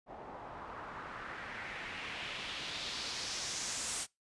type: noise with low-pass filter sweep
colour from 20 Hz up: white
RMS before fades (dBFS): -42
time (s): 0.06-4.07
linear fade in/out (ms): 50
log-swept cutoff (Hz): 740 to 8500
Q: 2
effects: noise-tail reverb RT60 0.2 s tail -24 dB re dry + resampled to 24000 Hz